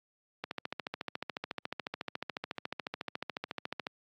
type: click train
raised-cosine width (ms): 0.3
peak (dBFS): -19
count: 49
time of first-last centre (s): 0.44-3.869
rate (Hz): 14
effects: high-pass 150 Hz 12 dB/octave + AAC 48 kbps